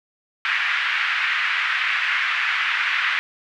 white band-pass noise, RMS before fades -22 dBFS, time 0.45-3.19 s, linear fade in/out 0 ms, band 1400 to 2400 Hz, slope 24 dB/octave, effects none

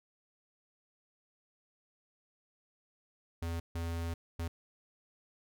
square tone bursts at uneven times, 83.8 Hz, E2, 29 cents sharp, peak -35 dBFS, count 3, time 3.42-3.6 / 3.75-4.14 / 4.39-4.48 s, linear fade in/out 5 ms, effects none

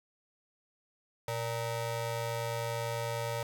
25% pulse ring-modulated tone, 349.2 Hz, F4, in tune, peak -26 dBFS, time 1.28-3.43 s, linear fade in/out 2 ms, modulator 230 Hz, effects none

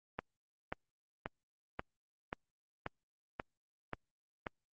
click train, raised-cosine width 0.5 ms, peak -22 dBFS, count 9, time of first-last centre 0.19-4.468 s, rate 1.87 Hz, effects Opus 32 kbps

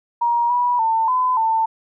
sine tone with pitch steps, 946 / 975 / 897 / 1012 / 894 Hz, A#5 / B5 / A5 / B5 / A5, +25 / -23 / +33 / +42 / +27 cents, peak -15 dBFS, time 0.21-1.66 s, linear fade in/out 10 ms, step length 290 ms, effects none

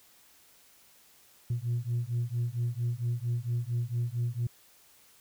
sine beating tone pair, 117.4 / 121.8 Hz, A#2 / B2, +13 / -24 cents, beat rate 4.4 Hz, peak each -30 dBFS, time 1.5-4.47 s, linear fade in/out 5 ms, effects tanh soft clip ceiling -24 dBFS + white hiss -60 dBFS RMS until 5.2 s

